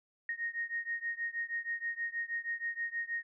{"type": "beating tone pair", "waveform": "sine", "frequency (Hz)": [1859, 1865.3], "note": ["A#6", "A#6"], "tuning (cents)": [-5, 1], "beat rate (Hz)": 6.3, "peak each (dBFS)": [-37, -38], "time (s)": [0.29, 3.23], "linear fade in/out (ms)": 2, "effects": []}